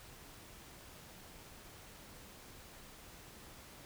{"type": "silence", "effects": ["pink hiss -55 dBFS RMS until 3.85 s"]}